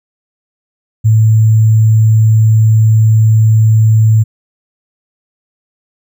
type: tone with sample-and-hold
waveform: sine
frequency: 110 Hz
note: A2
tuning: in tune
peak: -4 dBFS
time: 1.04-4.24 s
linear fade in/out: 20 ms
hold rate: 7350 Hz
effects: none